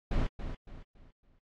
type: noise with echo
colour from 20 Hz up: brown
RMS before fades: -28 dBFS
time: 0.11-0.27 s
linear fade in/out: 5 ms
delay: 280 ms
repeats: 4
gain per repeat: -9 dB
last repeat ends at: 1.39 s
effects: low-pass 4000 Hz 12 dB/octave + AAC 32 kbps